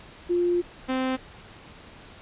sine / sawtooth tone pair in turn, 350.8 / 259.8 Hz, F4 / C4, +8 / -12 cents, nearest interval perfect fourth, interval 520 cents, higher first, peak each -20 / -20 dBFS, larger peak neither, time 0.29-0.62 / 0.88-1.17 s, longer first, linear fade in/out 20 ms, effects pink hiss -47 dBFS RMS until 2.21 s + resampled to 8000 Hz

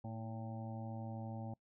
harmonic tone with a mistuned harmonic, 112.4 Hz, A2, 37 cents sharp, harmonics 1 / 2 / 3 / 5 / 6 / 7 / 8, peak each -44 / -47 / -56 / -53 / -59 / -52 / -60 dBFS, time 0.04-1.54 s, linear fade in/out 5 ms, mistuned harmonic 3, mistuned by -56 cents, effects noise-tail reverb RT60 0.1 s tail -24 dB re dry

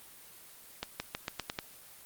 accelerating click train, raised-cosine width 0.2 ms, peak -16 dBFS, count 7, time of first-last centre 0.83-1.589 s, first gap 170 ms, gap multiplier 0.88, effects white hiss -53 dBFS RMS until 2.05 s + Opus 24 kbps

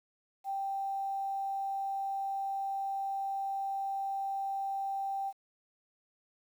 sine tone with quantisation, 784 Hz, G5, in tune, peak -32 dBFS, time 0.44-5.33 s, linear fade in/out 50 ms, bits 10, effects none

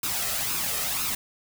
white noise with flanger, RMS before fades -28 dBFS, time 0.03-1.15 s, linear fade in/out 5 ms, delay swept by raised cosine 0.77 to 1.61 ms, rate 2 Hz, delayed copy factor +0.55, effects none

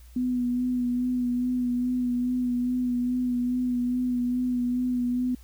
sine tone with vibrato, 247.6 Hz, B3, 5 cents sharp, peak -23 dBFS, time 0.16-5.35 s, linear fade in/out 5 ms, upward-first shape sine, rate 2.4 Hz, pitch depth 25 cents each way, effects added 60 Hz sine -46 dBFS peak until 5.43 s + white hiss -59 dBFS RMS until 5.43 s

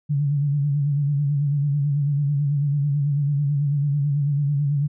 sine tone with vibrato, 143.6 Hz, D3, 39 cents flat, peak -18 dBFS, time 0.09-4.88 s, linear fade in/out 20 ms, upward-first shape sine, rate 9.1 Hz, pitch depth 60 cents each way, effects none

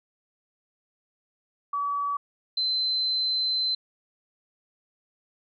sine tone pair in turn, 1142 / 4070 Hz, D6 / C8, -49 / -49 cents, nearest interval octave + minor seventh, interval 2200 cents, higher second, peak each -25 / -23 dBFS, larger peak second, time 1.73-2.17 / 2.57-3.75 s, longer second, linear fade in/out 5 ms, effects none

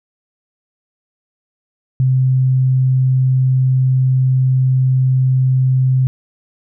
sine tone, 130 Hz, C3, 11 cents flat, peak -10 dBFS, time 2-6.07 s, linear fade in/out 0 ms, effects none

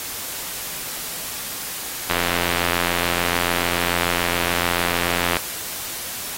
click train, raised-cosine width 0.3 ms, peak -4 dBFS, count 285, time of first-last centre 2.1-5.368 s, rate 86.9 Hz, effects white hiss -30 dBFS RMS until 6.37 s + AAC 48 kbps

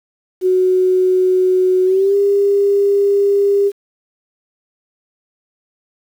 sine tone with pitch glide, 370 to 401.2 Hz, F#4 to G4, 0 to +40 cents, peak -10 dBFS, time 0.41-3.72 s, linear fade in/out 50 ms, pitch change +140 cents, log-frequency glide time 1.85-2.15 s, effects 7-bit

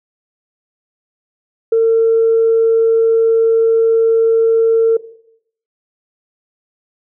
sine tone, 453.1 Hz, A#4, 49 cents flat, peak -7 dBFS, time 1.72-4.97 s, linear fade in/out 5 ms, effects noise-tail reverb RT60 0.7 s tail -17 dB re dry + tanh soft clip ceiling -4 dBFS

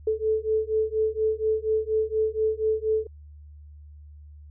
sine beating tone pair, 434.5 / 438.7 Hz, A4 / A4, -22 / -5 cents, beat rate 4.2 Hz, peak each -25 dBFS, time 0.07-3.07 s, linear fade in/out 5 ms, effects added 74 Hz sine -43 dBFS peak until 4.5 s

